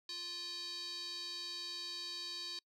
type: tone with band-pass filter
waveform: square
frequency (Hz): 349.2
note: F4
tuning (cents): 0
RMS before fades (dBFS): -44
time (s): 0.09-2.59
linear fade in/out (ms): 2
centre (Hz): 4300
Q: 8.4
effects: noise-tail reverb RT60 0.1 s tail -26 dB re dry